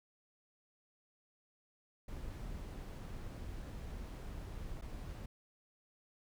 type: noise with dropouts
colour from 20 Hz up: brown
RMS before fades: -45 dBFS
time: 2.08-5.26 s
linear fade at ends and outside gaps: 5 ms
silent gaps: 4.813-4.821 s
effects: none